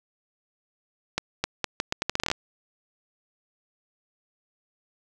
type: accelerating click train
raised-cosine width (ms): 0.2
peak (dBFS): -7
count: 14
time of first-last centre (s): 1.18-2.315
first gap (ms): 260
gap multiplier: 0.78
effects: none